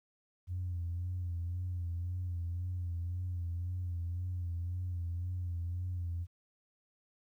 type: tone with vibrato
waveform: sine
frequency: 88 Hz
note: F2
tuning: 14 cents sharp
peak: -33 dBFS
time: 0.47-6.27 s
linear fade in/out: 50 ms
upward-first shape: sine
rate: 1.9 Hz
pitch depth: 54 cents each way
effects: tanh soft clip ceiling -30 dBFS + 12-bit